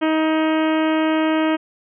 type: harmonic tone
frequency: 315.2 Hz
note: D#4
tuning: 23 cents sharp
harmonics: 1 / 2 / 3 / 4 / 5 / 6 / 7 / 8 / 9 / 10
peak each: -17 / -23 / -27 / -29 / -31 / -33 / -34 / -35 / -36 / -37 dBFS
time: 0.01-1.57 s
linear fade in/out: 20 ms
effects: none